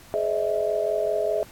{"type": "tone cluster", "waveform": "sine", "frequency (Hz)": [421.4, 520, 608, 653], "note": ["G#4", "C5", "D#5", "E5"], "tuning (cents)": [25, -11, -40, -17], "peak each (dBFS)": [-27, -33, -27, -25], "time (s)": [0.14, 1.43], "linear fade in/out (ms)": 0, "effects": ["pink hiss -49 dBFS RMS until 1.51 s", "AAC 64 kbps"]}